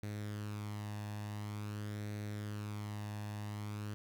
sawtooth tone with flanger, 104.4 Hz, G#2, 10 cents sharp, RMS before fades -42 dBFS, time 0.03-3.94 s, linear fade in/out 0 ms, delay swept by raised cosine 0.49 to 1.14 ms, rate 0.47 Hz, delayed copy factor +0.5, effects none

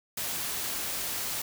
white noise, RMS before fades -33 dBFS, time 0.17-1.42 s, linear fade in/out 5 ms, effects none

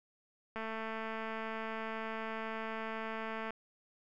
click train, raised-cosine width 0.5 ms, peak -26 dBFS, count 655, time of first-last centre 0.56-3.506 s, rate 222 Hz, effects none

